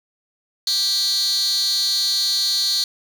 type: tone with high-pass filter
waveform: 15% pulse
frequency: 392 Hz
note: G4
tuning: in tune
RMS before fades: -20 dBFS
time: 0.67-2.84 s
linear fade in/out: 2 ms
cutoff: 4400 Hz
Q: 8.5
effects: none